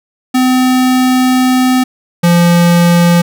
square tone pair in turn, 255.4 / 172.59 Hz, C4 / F3, -42 / -20 cents, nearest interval perfect fifth, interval 678 cents, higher first, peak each -8 / -6 dBFS, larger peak second, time 0.34-1.84 / 2.23-3.22 s, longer first, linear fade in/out 10 ms, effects none

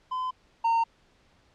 triangle tone pair in turn, 1020 / 916.8 Hz, C6 / A#5, -44 / -29 cents, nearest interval major second, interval 185 cents, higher first, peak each -26 / -19 dBFS, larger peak second, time 0.11-0.31 / 0.64-0.84 s, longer neither, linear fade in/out 10 ms, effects pink hiss -63 dBFS RMS until 1.54 s + low-pass 5000 Hz 12 dB/octave

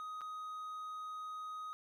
triangle tone with dropouts, 1253 Hz, D#6, 12 cents sharp, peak -40 dBFS, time 0-1.73 s, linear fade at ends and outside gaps 0 ms, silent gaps 0.209-0.216 s, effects none

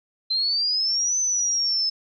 sine exponential two-way sweep, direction up then down, 4080 to 6130 to 5200 Hz, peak -20 dBFS, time 0.3-1.9 s, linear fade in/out 10 ms, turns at 1.19 s, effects none

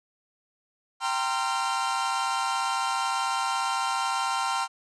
45% pulse tone cluster, 783 / 924 / 1042 / 1372 Hz, G5 / A#5 / C6 / F6, -2 / -16 / -7 / -31 cents, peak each -31 dBFS, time 1-4.68 s, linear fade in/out 50 ms, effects resampled to 22050 Hz

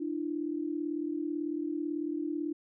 sine tone pair together, 298.9 / 337 Hz, D4 / E4, +31 / +38 cents, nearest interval major second, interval 207 cents, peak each -33 / -35 dBFS, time 0-2.53 s, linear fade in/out 10 ms, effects none

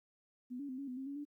sine tone with pitch steps, 248.9 / 283.5 / 257.6 / 278.6 / 251.4 / 266.4 / 280.9 / 291 Hz, B3 / C#4 / C4 / C#4 / B3 / C4 / C#4 / D4, +14 / +39 / -27 / +9 / +31 / +31 / +23 / -16 cents, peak -40 dBFS, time 0.5-1.252 s, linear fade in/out 20 ms, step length 94 ms, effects 13-bit

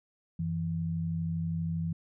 sine tone pair together, 92.5 / 165.03 Hz, F#2 / E3, 0 / +2 cents, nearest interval minor seventh, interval 1002 cents, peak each -36 / -30 dBFS, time 0.39-1.93 s, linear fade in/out 5 ms, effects none

